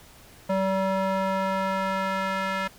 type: tone with band-pass filter sweep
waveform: square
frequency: 191.7 Hz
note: G3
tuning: 38 cents flat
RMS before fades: -26 dBFS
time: 0.49-2.68 s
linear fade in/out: 10 ms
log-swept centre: 660 to 1600 Hz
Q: 1.2
effects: pink hiss -51 dBFS RMS until 2.78 s